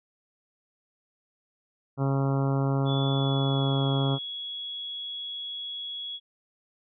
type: harmonic tone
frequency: 136.8 Hz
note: C#3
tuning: 23 cents flat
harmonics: 1 / 2 / 3 / 4 / 5 / 6 / 7 / 8 / 9 / 10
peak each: -24 / -30 / -34 / -36 / -38 / -40 / -41 / -42 / -43 / -44 dBFS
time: 1.97-4.19 s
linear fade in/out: 50 ms
type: tone with pitch glide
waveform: sine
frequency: 3435 to 3349 Hz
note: A7 to G#7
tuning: -42 to +14 cents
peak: -33 dBFS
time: 2.85-6.2 s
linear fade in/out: 50 ms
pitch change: -44 cents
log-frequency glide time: 3.1-3.88 s
effects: none